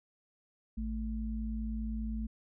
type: tone pair together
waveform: sine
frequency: 55 / 220 Hz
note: A1 / A3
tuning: 0 / 0 cents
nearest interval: 2 octaves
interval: 2400 cents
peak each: -35 / -37 dBFS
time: 0.77-2.27 s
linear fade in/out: 10 ms
effects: none